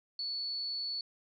sine tone, 4435 Hz, C#8, in tune, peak -34 dBFS, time 0.19-1.01 s, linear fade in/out 2 ms, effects none

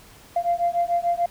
sine beating tone pair, 689 / 695.8 Hz, F5 / F5, -24 / -7 cents, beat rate 6.8 Hz, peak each -22 dBFS, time 0.36-1.26 s, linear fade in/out 5 ms, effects tanh soft clip ceiling -13 dBFS + pink hiss -49 dBFS RMS until 1.3 s

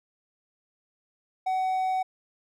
triangle tone, 751 Hz, F#5, 26 cents sharp, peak -22 dBFS, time 1.46-2.03 s, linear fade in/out 10 ms, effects none

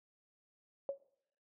sine tone with exponential decay, 554.4 Hz, C#5, in tune, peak -30 dBFS, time 0.89-1 s, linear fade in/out 1 ms, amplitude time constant 22 ms, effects noise-tail reverb RT60 0.7 s tail -20 dB re dry

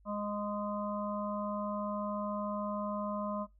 harmonic tone, 206.6 Hz, G#3, 9 cents flat, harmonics 1 / 3 / 5 / 6, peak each -37 / -38 / -40 / -45 dBFS, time 0.05-3.47 s, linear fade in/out 50 ms, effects noise-tail reverb RT60 0.2 s tail -20 dB re dry + added 50 Hz sine -60 dBFS peak until 3.59 s

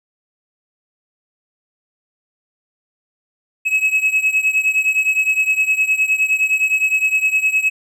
triangle beating tone pair, 2564 / 2573.7 Hz, E7 / E7, -49 / -42 cents, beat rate 9.7 Hz, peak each -14 / -17 dBFS, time 3.65-7.7 s, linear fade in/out 20 ms, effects none

